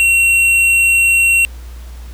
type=tone with hard clipping; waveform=sine; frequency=2732 Hz; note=F7; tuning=39 cents flat; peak=-10 dBFS; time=0-1.45 s; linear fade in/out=0 ms; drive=8 dB; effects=added 60 Hz sine -28 dBFS peak until 2.13 s + pink hiss -43 dBFS RMS until 2.13 s